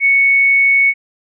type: tone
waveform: sine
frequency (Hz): 2217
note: C#7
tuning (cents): 0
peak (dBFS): -8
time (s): 0-0.94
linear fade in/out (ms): 50
effects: none